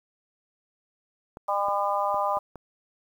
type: clicks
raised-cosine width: 1 ms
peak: -26 dBFS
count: 5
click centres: 1.371 / 1.685 / 2.144 / 2.371 / 2.557 s
type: harmonic tone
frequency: 201.4 Hz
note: G3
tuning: 47 cents sharp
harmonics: 3 / 4 / 5 / 6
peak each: -29 / -28 / -28 / -30 dBFS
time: 1.48-2.39 s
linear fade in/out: 10 ms
effects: 9-bit